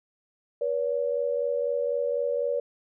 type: tone pair together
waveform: sine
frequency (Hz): 484 / 568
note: B4 / C#5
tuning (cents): -35 / +42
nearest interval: minor third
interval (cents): 277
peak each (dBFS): -27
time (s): 0.61-2.6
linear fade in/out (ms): 5
effects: none